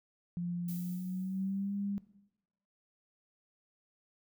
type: tone with pitch glide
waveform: sine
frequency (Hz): 174.61 to 200.6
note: F3 to G3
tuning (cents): 0 to +40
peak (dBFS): -33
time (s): 0.37-1.98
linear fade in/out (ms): 0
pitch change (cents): +240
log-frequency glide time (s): 0.71-1.74
type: noise with exponential decay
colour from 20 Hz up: violet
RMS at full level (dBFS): -46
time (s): 0.68-1.93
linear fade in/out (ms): 5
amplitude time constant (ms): 270
effects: noise-tail reverb RT60 0.9 s tail -17 dB re dry